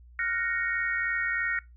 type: chord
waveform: sine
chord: Gb major seventh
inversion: third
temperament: equal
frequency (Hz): 1396.9 / 1480 / 1864.7 / 2217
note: F6 / Gb6 / Bb6 / Db7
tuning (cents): 0 / 0 / 0 / 0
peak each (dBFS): -34 / -34 / -29 / -34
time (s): 0.19-1.59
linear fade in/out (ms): 2
effects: noise-tail reverb RT60 0.2 s tail -21 dB re dry + added 60 Hz sine -49 dBFS peak until 1.76 s